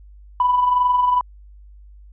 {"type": "tone with amplitude modulation", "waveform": "sine", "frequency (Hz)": 991, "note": "B5", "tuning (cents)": 6, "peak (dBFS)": -11, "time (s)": [0.4, 1.21], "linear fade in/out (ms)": 2, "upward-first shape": "sine", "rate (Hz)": 22.2, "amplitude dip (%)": 50, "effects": ["tanh soft clip ceiling -8 dBFS", "added 50 Hz sine -41 dBFS peak until 2.12 s"]}